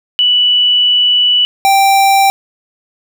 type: tone pair in turn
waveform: sine / square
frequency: 2960 / 784 Hz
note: F#7 / G5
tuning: 0 / 0 cents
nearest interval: octave + major seventh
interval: 2300 cents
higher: first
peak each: -7 dBFS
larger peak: neither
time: 0.19-1.45 / 1.65-2.3 s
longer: first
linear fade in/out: 0 ms
effects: none